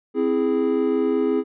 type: chord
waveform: triangle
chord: C augmented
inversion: none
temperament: equal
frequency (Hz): 261.6 / 329.6 / 415.3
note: C4 / E4 / G#4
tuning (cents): 0 / 0 / 0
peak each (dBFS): -21 / -22 / -19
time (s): 0.14-1.44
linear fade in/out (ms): 50
effects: resampled to 8000 Hz